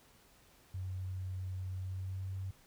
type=tone with pitch glide; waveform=sine; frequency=93.1 to 95.28 Hz; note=F#2 to G2; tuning=+11 to -49 cents; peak=-37 dBFS; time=0.74-2.51 s; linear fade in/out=5 ms; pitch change=+40 cents; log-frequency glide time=1.73-2.36 s; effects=pink hiss -64 dBFS RMS until 2.66 s